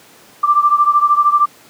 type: beating tone pair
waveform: sine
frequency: 1174.7 / 1187.7 Hz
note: D6 / D6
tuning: 0 / +19 cents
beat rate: 13 Hz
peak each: -11 / -14 dBFS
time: 0.43-1.46 s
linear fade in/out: 10 ms
effects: pink hiss -44 dBFS RMS until 1.69 s + high-pass 200 Hz 12 dB/octave